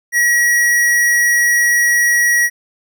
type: tone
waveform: square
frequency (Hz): 1913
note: A#6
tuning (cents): +44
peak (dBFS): -11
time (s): 0.12-2.5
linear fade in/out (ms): 50
effects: none